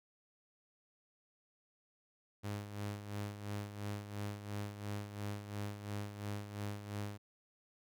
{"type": "tone with tremolo", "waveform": "sawtooth", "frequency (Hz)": 102.8, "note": "G#2", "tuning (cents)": -17, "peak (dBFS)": -34, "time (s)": [2.43, 7.18], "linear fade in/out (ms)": 20, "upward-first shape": "sine", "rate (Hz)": 2.9, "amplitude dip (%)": 65, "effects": []}